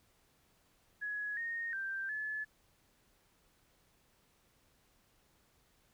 sine tone with pitch steps, 1680 / 1851 / 1573 / 1722 Hz, G#6 / A#6 / G6 / A6, +19 / -13 / +6 / -38 cents, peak -36 dBFS, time 1.01-2.45 s, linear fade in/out 20 ms, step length 360 ms, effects pink hiss -71 dBFS RMS until 5.93 s

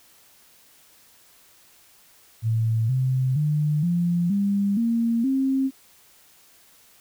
sine tone with pitch steps, 112.4 / 129.86 / 150.04 / 173.34 / 200.3 / 231.4 / 267.3 Hz, A2 / C3 / D3 / F3 / G3 / A#3 / C4, +37 / -13 / +37 / -13 / +38 / -13 / +37 cents, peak -19 dBFS, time 2.42-5.71 s, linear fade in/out 50 ms, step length 470 ms, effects white hiss -55 dBFS RMS until 7 s

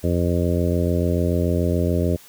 harmonic tone, 86.9 Hz, F2, 8 cents flat, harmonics 1 / 2 / 3 / 4 / 5 / 6 / 7, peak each -21 / -24 / -26 / -27 / -28 / -29 / -29 dBFS, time 0.03-2.17 s, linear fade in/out 20 ms, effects white hiss -47 dBFS RMS until 2.28 s

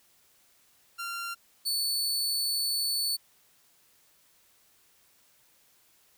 sawtooth tone pair in turn, 1382 / 4464 Hz, F6 / C#8, -19 / +11 cents, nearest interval octave + minor sixth, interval 2030 cents, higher second, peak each -30 / -24 dBFS, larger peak second, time 0.98-1.35 / 1.65-3.17 s, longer second, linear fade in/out 20 ms, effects white hiss -64 dBFS RMS until 6.17 s

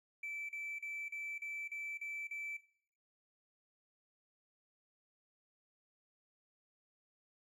triangle tone bursts, 2321 Hz, D7, 21 cents flat, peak -37 dBFS, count 8, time 0.23-2.569 s, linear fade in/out 5 ms, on 260 ms, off 37 ms, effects noise-tail reverb RT60 0.6 s tail -19 dB re dry + tanh soft clip ceiling -36 dBFS

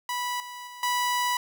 sawtooth tone with level steps, 983 Hz, B5, 8 cents flat, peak -24 / -34 / -37 / -20 dBFS, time 0.09-1.37 s, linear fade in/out 2 ms, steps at 0.4 / 0.67 / 0.83 s, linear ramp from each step 2 ms, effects none

